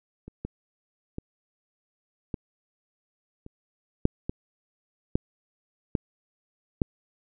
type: clicks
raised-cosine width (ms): 3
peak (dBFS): -28 / -19 / -20 / -17 / -29 / -6 / -16 / -9 / -11 / -9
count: 10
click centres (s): 0.28 / 0.45 / 1.184 / 2.342 / 3.464 / 4.054 / 4.295 / 5.155 / 5.952 / 6.818
effects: none